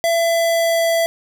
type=tone with pitch glide; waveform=square; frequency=671 to 665.6 Hz; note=E5 to E5; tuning=+31 to +17 cents; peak=-15 dBFS; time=0.04-1.06 s; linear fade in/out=0 ms; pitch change=-14 cents; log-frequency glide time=0.15-0.89 s; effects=none